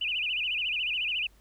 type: tone with vibrato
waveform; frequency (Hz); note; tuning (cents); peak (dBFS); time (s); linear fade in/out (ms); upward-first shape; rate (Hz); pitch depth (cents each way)
sine; 2706; E7; +45; -27; 0.01-1.27; 5; sine; 14; 200
effects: added 50 Hz sine -57 dBFS peak until 1.4 s + pink hiss -64 dBFS RMS until 1.4 s